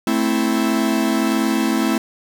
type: chord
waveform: 45% pulse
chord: A minor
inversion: none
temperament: equal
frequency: 220 / 261.6 / 329.6 Hz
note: A3 / C4 / E4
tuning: 0 / 0 / 0 cents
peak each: -20 / -21 / -21 dBFS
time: 0.07-1.98 s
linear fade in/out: 2 ms
effects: none